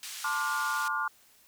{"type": "band-pass noise", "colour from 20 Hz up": "white", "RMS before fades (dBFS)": -41, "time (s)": [0.03, 0.88], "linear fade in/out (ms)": 0, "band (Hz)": [1800, 8300], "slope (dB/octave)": 12}
{"type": "chord", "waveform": "sine", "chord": "D minor seventh", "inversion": "second", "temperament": "equal with one note detuned", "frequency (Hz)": [880, 1046.5, 1174.7, 1426.3], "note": ["A5", "C6", "D6", "F6"], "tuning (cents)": [0, 0, 0, 36], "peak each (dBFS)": [-36, -36, -33, -31], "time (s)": [0.24, 1.08], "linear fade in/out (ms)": 5}
{"effects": ["white hiss -61 dBFS RMS until 1.47 s"]}